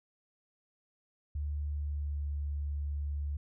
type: tone with pitch glide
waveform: sine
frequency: 73.42 to 72.41 Hz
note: D2 to D2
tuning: 0 to -24 cents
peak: -32 dBFS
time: 1.35-3.37 s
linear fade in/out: 5 ms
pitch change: -24 cents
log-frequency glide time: 1.69-2.27 s
effects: none